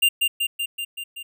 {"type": "tone with echo", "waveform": "square", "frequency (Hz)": 2794, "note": "F7", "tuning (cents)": 0, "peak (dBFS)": -15, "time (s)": [0.02, 0.09], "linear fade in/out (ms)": 10, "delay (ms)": 190, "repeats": 6, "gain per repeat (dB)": -3, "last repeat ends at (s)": 1.23, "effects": []}